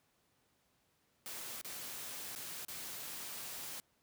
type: noise with dropouts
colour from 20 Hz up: white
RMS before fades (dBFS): -45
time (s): 1.26-3.8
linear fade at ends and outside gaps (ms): 0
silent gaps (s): 1.613-1.647 / 2.351-2.36 / 2.65-2.683
effects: pink hiss -75 dBFS RMS until 4.02 s + high-pass 80 Hz 12 dB/octave